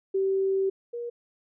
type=tone pair in turn; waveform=sine; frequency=386.2 / 475.3 Hz; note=G4 / A#4; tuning=-26 / +34 cents; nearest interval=major third; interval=360 cents; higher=second; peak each=-22 / -31 dBFS; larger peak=first; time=0.14-0.7 / 0.93-1.1 s; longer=first; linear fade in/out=10 ms; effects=none